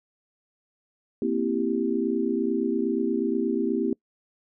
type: chord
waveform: sine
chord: C dominant seventh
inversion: third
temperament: equal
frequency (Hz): 233.1 / 261.6 / 329.6 / 392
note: Bb3 / C4 / E4 / G4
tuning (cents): 0 / 0 / 0 / 0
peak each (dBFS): -28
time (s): 1.22-3.93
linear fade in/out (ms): 2
effects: noise-tail reverb RT60 0.1 s tail -25 dB re dry